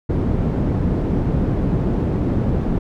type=low-pass noise; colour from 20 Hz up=white; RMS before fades=-19 dBFS; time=0.09-2.79 s; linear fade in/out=10 ms; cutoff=230 Hz; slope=12 dB/octave; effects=none